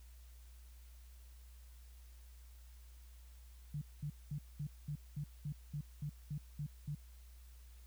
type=tone bursts; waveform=sine; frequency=146.83 Hz; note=D3; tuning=in tune; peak=-38 dBFS; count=12; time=3.74-6.95 s; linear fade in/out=5 ms; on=75 ms; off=210 ms; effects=added 60 Hz sine -54 dBFS peak until 7.86 s + white hiss -68 dBFS RMS until 7.86 s